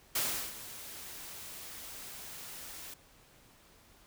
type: noise with ADSR envelope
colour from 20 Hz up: white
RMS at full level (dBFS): -31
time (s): 0.15-2.94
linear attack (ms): 6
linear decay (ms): 370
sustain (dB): -15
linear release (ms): 5
effects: pink hiss -61 dBFS RMS until 4.06 s